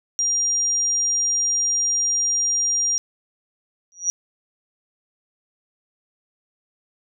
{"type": "tone", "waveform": "sine", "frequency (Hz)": 5700, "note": "F8", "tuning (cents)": 34, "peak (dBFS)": -18, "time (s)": [0.19, 2.98], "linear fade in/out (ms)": 0}
{"type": "tone with exponential growth", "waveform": "sine", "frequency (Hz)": 5760, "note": "F#8", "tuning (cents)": -47, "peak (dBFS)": -14, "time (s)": [3.92, 4.1], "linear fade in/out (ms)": 0, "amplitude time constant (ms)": 37}
{"effects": []}